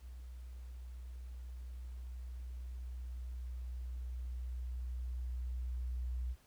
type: tone with level ramp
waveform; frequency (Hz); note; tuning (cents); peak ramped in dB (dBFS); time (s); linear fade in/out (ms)
sine; 61.74; B1; 0; -46 to -35; 0-6.36; 50
effects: pink hiss -68 dBFS RMS until 6.46 s